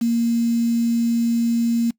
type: tone with quantisation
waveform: sine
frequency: 233.1 Hz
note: A#3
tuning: in tune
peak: -16 dBFS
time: 0.01-1.91 s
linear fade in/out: 10 ms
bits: 6
effects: noise-tail reverb RT60 0.1 s tail -23 dB re dry